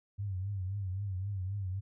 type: tone with vibrato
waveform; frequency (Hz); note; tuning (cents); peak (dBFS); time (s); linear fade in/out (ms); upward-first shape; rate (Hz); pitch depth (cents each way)
sine; 96.7; G2; -23; -33; 0.18-1.81; 20; triangle; 3.8; 120
effects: none